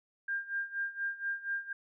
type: tone with tremolo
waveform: sine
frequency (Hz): 1600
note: G6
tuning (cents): +35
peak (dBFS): -30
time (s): 0.28-1.73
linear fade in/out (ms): 5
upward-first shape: sine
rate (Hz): 4.2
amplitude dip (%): 85
effects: none